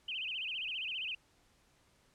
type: tone with vibrato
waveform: sine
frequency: 2794 Hz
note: F7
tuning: in tune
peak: -36 dBFS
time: 0.08-1.15 s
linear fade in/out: 5 ms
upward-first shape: sine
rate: 15 Hz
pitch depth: 210 cents each way
effects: pink hiss -69 dBFS RMS until 2.14 s + low-pass 10000 Hz 12 dB/octave